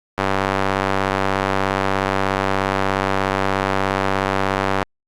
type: tone with band-pass filter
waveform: square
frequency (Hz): 48.41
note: G1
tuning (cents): -21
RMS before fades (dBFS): -20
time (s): 0.18-4.83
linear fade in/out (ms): 0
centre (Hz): 1100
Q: 0.79
effects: Opus 48 kbps